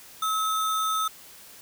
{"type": "tone with sample-and-hold", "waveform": "sine", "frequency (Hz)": 1291, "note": "E6", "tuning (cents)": -37, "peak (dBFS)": -23, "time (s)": [0.22, 1.08], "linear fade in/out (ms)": 5, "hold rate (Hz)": 4900, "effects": ["white hiss -48 dBFS RMS until 1.61 s"]}